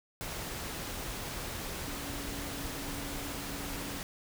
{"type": "tone in noise", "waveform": "sine", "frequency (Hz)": 282, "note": "C#4", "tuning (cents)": 30, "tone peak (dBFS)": -44, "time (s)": [1.87, 3.99], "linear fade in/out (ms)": 0, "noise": "pink", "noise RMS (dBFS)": -39, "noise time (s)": [0.21, 4.03], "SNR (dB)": -8, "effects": []}